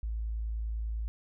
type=tone; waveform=sine; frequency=55 Hz; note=A1; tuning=in tune; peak=-31 dBFS; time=0.03-1.08 s; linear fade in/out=0 ms; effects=none